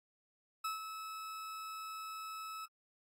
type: tone with ADSR envelope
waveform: 40% pulse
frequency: 1300 Hz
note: E6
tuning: 24 cents flat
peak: -34 dBFS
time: 0.64-2.66 s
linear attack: 9 ms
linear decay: 140 ms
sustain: -8 dB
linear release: 13 ms
effects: AAC 48 kbps